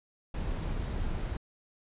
brown noise, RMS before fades -33 dBFS, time 0.34-1.37 s, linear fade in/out 5 ms, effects resampled to 8000 Hz

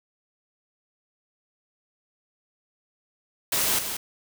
white noise with echo, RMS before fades -24 dBFS, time 3.52-3.79 s, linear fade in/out 5 ms, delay 180 ms, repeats 1, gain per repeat -7 dB, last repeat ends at 3.97 s, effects none

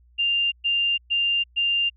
sine tone bursts, 2794 Hz, F7, in tune, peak -19 dBFS, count 4, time 0.18-1.9 s, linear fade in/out 20 ms, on 340 ms, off 120 ms, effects added 60 Hz sine -53 dBFS peak until 1.96 s

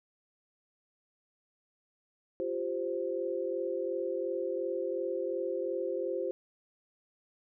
sine chord, F suspended second, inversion none, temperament equal, 349.2 / 392 / 523.3 Hz, F4 / G4 / C5, 0 / 0 / 0 cents, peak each -36 / -36 / -34 dBFS, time 2.4-6.31 s, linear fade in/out 0 ms, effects none

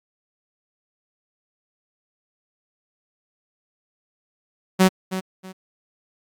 sawtooth tone with echo, 187.5 Hz, F#3, 23 cents sharp, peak -8 dBFS, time 4.79-4.89 s, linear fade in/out 20 ms, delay 320 ms, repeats 2, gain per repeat -12 dB, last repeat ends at 5.53 s, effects AAC 64 kbps

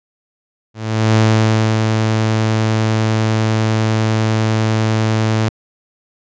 sawtooth tone with ADSR envelope, 110 Hz, A2, in tune, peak -5 dBFS, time 0.74-5.49 s, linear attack 420 ms, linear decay 610 ms, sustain -4 dB, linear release 3 ms, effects resampled to 16000 Hz

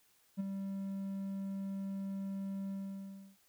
triangle tone with ADSR envelope, 195.1 Hz, G3, 8 cents flat, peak -29 dBFS, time 0.37-3.37 s, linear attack 30 ms, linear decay 16 ms, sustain -6 dB, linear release 670 ms, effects white hiss -70 dBFS RMS until 3.48 s

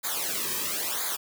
white noise with flanger, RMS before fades -30 dBFS, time 0.03-1.17 s, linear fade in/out 20 ms, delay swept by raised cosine 0.35 to 1.45 ms, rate 0.99 Hz, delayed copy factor -0.85, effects none

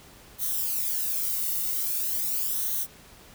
violet noise with flanger, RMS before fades -28 dBFS, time 0.38-2.87 s, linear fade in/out 50 ms, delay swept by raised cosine 0.4 to 1.24 ms, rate 0.43 Hz, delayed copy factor -0.75, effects pink hiss -51 dBFS RMS until 3.34 s

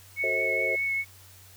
sine tone with vibrato, 2201 Hz, C#7, 13 cents flat, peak -25 dBFS, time 0.16-1.05 s, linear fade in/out 50 ms, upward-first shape triangle, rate 4.8 Hz, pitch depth 15 cents each way
sine chord, F# diminished seventh, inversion none, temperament just, 370 / 444 / 532.8 / 639.4 Hz, F#4 / A4 / C5 / Eb5, 0 / +16 / +31 / +47 cents, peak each -36 / -34 / -32 / -34 dBFS, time 0.23-0.76 s, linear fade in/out 10 ms
effects added 94 Hz sine -53 dBFS peak until 1.56 s + white hiss -53 dBFS RMS until 1.56 s

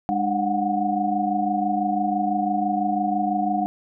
sine tone cluster, 204.6 / 301.2 / 722 / 748 Hz, G#3 / D4 / F#5 / F#5, -26 / +44 / -43 / +19 cents, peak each -26 / -27 / -23 / -28 dBFS, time 0.09-3.66 s, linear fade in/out 0 ms, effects none

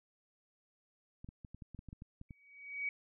clicks, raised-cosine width 5 ms, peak -36 dBFS, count 12, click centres 1.245 / 1.289 / 1.448 / 1.546 / 1.622 / 1.747 / 1.791 / 1.887 / 1.929 / 2.021 / 2.214 / 2.308 s
sine tone with exponential growth, 2263 Hz, C#7, 35 cents sharp, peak -32 dBFS, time 2.29-2.89 s, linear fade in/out 2 ms, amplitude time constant 130 ms
effects none

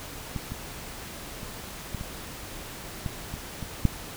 clicks, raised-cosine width 5 ms, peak -19 / -21 / -25 / -20 / -23 / -17 / -23 / -21 / -7 dBFS, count 9, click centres 0.362 / 0.52 / 1.432 / 1.947 / 2.011 / 3.062 / 3.34 / 3.627 / 3.853 s, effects pink hiss -40 dBFS RMS until 4.16 s

